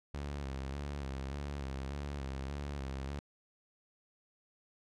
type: tone with vibrato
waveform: sawtooth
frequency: 69.3 Hz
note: C#2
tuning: in tune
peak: -34 dBFS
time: 0.14-3.19 s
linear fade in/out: 0 ms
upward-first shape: square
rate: 1.7 Hz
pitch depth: 54 cents each way
effects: low-pass 7000 Hz 12 dB/octave